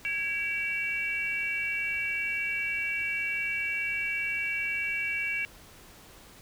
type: tone cluster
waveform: sine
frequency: 1652 / 2299 / 2729 Hz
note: G#6 / D7 / F7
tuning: -10 / -37 / -41 cents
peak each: -37 / -30 / -33 dBFS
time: 0.05-5.45 s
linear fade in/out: 0 ms
effects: pink hiss -52 dBFS RMS until 6.41 s